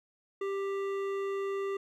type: tone with hard clipping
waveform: sine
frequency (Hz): 393.6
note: G4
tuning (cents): +7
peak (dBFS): -33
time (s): 0.41-1.77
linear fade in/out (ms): 5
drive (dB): 12
effects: none